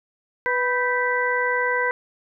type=harmonic tone with a mistuned harmonic; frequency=493.9 Hz; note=B4; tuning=in tune; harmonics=1 / 2 / 3 / 4; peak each=-25 / -25 / -25 / -25 dBFS; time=0.46-1.91 s; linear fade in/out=0 ms; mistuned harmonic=3; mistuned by=+79 cents; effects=none